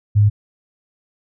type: tone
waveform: sine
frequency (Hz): 103.83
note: G#2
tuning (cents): 0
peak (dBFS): -9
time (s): 0.15-0.3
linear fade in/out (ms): 20
effects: none